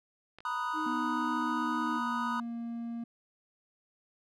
clicks, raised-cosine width 0.3 ms, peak -32 / -34 dBFS, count 2, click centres 0.386 / 0.405 s
triangle chord, B major seventh, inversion third, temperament equal, 932.3 / 987.8 / 1244.5 / 1480 Hz, A#5 / B5 / D#6 / F#6, 0 / 0 / 0 / 0 cents, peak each -38 / -34 / -33 / -38 dBFS, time 0.45-2.4 s, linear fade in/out 2 ms
triangle tone, 311.1 Hz, D#4, in tune, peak -33 dBFS, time 0.73-2.01 s, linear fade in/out 50 ms
triangle tone with pitch glide, 245 to 233.3 Hz, B3 to A#3, -14 to +2 cents, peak -33 dBFS, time 0.86-3.04 s, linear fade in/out 5 ms, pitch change -84 cents, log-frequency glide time 1.3-2.55 s
effects none

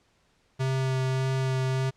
square tone with vibrato, 131.6 Hz, C3, 10 cents sharp, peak -25 dBFS, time 0.59-1.91 s, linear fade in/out 20 ms, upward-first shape sine, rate 1.7 Hz, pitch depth 10 cents each way, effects pink hiss -67 dBFS RMS until 1.96 s + low-pass 7000 Hz 12 dB/octave

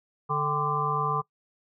harmonic tone with a mistuned harmonic, 146.83 Hz, D3, in tune, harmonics 1 / 3 / 5 / 7 / 8, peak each -31 / -33 / -34 / -30 / -28 dBFS, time 0.29-1.22 s, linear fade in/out 20 ms, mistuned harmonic 5, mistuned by +110 cents, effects noise-tail reverb RT60 0.1 s tail -21 dB re dry

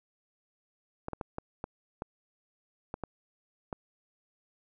clicks, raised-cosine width 1 ms, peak -21 dBFS, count 9, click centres 1.084 / 1.133 / 1.212 / 1.384 / 1.641 / 2.021 / 2.941 / 3.037 / 3.728 s, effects none

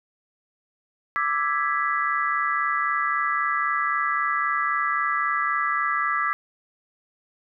sine chord, E dominant seventh, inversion third, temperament equal, 1174.7 / 1318.5 / 1661.2 / 1975.5 Hz, D6 / E6 / G#6 / B6, 0 / 0 / 0 / 0 cents, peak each -25 / -27 / -28 / -28 dBFS, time 1.16-6.33 s, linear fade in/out 0 ms, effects none

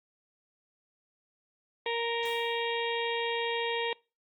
harmonic tone, 466.2 Hz, A#4, in tune, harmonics 1 / 2 / 4 / 5 / 6 / 7 / 8, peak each -32 / -35 / -38 / -39 / -40 / -40 / -41 dBFS, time 1.86-3.93 s, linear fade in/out 2 ms
white noise with exponential decay, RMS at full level -44 dBFS, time 2.23-2.79 s, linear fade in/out 0 ms, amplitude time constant 120 ms
effects noise-tail reverb RT60 0.3 s tail -25 dB re dry + Opus 24 kbps

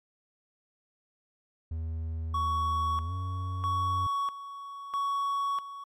triangle tone with pitch glide, 80.7 to 92.17 Hz, E2 to F#2, -36 to -6 cents, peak -29 dBFS, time 1.71-4.07 s, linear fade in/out 5 ms, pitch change +230 cents, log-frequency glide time 3.03-3.13 s
triangle tone with tremolo, 1118 Hz, C#6, 14 cents sharp, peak -25 dBFS, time 2.34-5.84 s, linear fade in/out 5 ms, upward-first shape square, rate 0.77 Hz, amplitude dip 75%
effects MP3 96 kbps

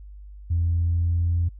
sine tone with pitch glide, 84.6 to 85.73 Hz, E2 to F2, +45 to -32 cents, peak -18 dBFS, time 0.5-1.49 s, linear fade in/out 10 ms, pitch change +23 cents, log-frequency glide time 0.6-1.33 s, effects tanh soft clip ceiling -15 dBFS + added 50 Hz sine -39 dBFS peak until 1.59 s

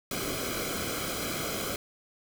pink noise with comb filter, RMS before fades -33 dBFS, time 0.11-1.76 s, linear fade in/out 2 ms, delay 1.1 ms, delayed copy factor -0.75, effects none

